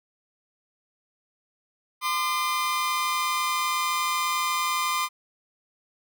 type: tone pair together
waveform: sawtooth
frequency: 1031 / 1202.8 Hz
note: C6 / D6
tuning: -26 / +41 cents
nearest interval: minor third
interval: 267 cents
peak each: -23 dBFS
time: 2.01-5.09 s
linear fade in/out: 50 ms
effects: none